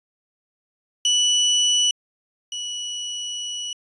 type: tone pair in turn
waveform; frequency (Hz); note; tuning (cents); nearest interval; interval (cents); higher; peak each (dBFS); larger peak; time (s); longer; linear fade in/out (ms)
30% pulse; 2960 / 2941; F#7 / F#7; 0 / -11; unison; 11; first; -13 / -24; first; 1.05-1.91 / 2.52-3.73; second; 2
effects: resampled to 24000 Hz